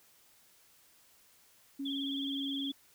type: tone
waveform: sine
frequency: 276.1 Hz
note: C#4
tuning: 7 cents flat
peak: -35 dBFS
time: 1.79-2.72 s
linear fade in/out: 10 ms
type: tone with vibrato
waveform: sine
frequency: 3322 Hz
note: G#7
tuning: in tune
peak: -37 dBFS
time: 1.85-2.72 s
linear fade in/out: 10 ms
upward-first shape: sine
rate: 19 Hz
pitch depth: 74 cents each way
effects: white hiss -64 dBFS RMS until 2.94 s